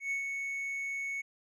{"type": "tone with ADSR envelope", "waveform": "triangle", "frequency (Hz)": 2214, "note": "C#7", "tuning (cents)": -3, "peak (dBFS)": -28, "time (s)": [0, 1.22], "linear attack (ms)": 110, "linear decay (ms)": 110, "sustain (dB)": -4, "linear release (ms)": 15, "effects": ["resampled to 24000 Hz"]}